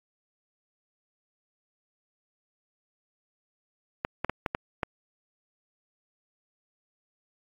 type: clicks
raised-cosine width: 0.5 ms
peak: -12 dBFS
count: 6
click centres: 4.049 / 4.246 / 4.296 / 4.462 / 4.549 / 4.832 s
effects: AAC 48 kbps